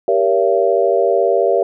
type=chord; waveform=sine; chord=G diminished seventh; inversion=none; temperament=just; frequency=392 / 470.4 / 564.5 / 677.4 Hz; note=G4 / Bb4 / Db5 / Fb5; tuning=0 / +16 / +31 / +47 cents; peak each=-17 dBFS; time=0.08-1.63 s; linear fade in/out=2 ms; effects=none